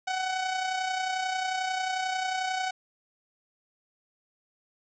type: tone with amplitude modulation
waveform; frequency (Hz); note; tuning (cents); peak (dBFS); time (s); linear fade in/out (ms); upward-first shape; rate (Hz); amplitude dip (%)
sawtooth; 749; F#5; +21; -22; 0.07-2.71; 10; sine; 31.2; 45
effects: resampled to 16000 Hz + 9-bit